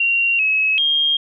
sine tone with pitch steps, 2756 / 2570 / 3225 Hz, F7 / E7 / G7, -24 / -45 / +48 cents, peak -14 dBFS, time 0-1.17 s, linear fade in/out 5 ms, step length 390 ms, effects none

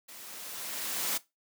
white noise with level ramp, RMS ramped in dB -48 to -30 dBFS, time 0.08-1.18 s, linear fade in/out 10 ms, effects noise-tail reverb RT60 0.2 s tail -18 dB re dry + high-pass 200 Hz 12 dB/octave

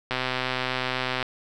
click train, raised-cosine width 0.3 ms, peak -10 dBFS, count 144, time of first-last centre 0.11-1.227 s, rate 128 Hz, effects none

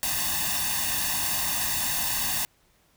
white noise with comb filter, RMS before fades -27 dBFS, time 0.03-2.45 s, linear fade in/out 0 ms, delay 1.1 ms, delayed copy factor +0.95, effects pink hiss -64 dBFS RMS until 2.96 s

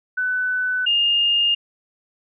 sine tone pair in turn, 1500 / 2827 Hz, F#6 / F7, +23 / +20 cents, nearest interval major seventh, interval 1097 cents, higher second, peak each -19 / -15 dBFS, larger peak second, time 0.17-0.86 / 0.86-1.55 s, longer neither, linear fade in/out 10 ms, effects none

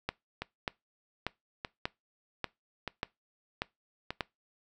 two click trains, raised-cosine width 0.3 ms, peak -15 / -19 dBFS, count 8 / 4, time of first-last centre 0.09-4.208 / 0.42-4.106 s, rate 1.7 / 0.814 Hz, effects noise-tail reverb RT60 0.2 s tail -22 dB re dry

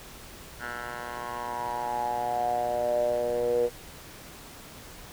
10% pulse tone with band-pass filter sweep, 120.6 Hz, B2, 41 cents flat, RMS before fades -29 dBFS, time 0.59-3.7 s, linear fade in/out 50 ms, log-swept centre 1400 to 470 Hz, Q 8.4, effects pink hiss -46 dBFS RMS until 5.12 s

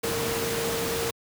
sine tone in noise, 460.6 Hz, A#4, 21 cents flat, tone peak -29 dBFS, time 0.03-1.11 s, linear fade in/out 10 ms, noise pink, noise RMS -29 dBFS, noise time 0.03-1.11 s, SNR -3 dB, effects high-pass 100 Hz 12 dB/octave

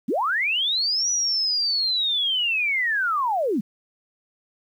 sine linear two-way sweep, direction up then down, 178.2 to 5920 to 178.2 Hz, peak -20 dBFS, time 0.08-3.61 s, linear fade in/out 10 ms, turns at 1.1 s, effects 9-bit

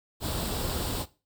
pink noise with comb filter, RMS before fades -31 dBFS, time 0.2-1.06 s, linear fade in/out 50 ms, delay 0.24 ms, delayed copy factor +0.55, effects noise-tail reverb RT60 0.3 s tail -17 dB re dry

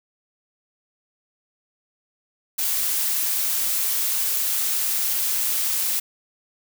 blue noise, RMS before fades -23 dBFS, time 2.58-6 s, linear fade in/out 10 ms, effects none

